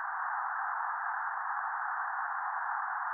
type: band-pass noise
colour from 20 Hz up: pink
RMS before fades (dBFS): -35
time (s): 0-3.13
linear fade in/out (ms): 0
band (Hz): 760 to 1700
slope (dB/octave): 96
effects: none